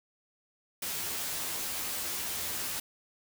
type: noise with comb filter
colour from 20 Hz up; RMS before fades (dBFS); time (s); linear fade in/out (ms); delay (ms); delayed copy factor
white; -35; 0.82-2.8; 5; 12; +0.85
effects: none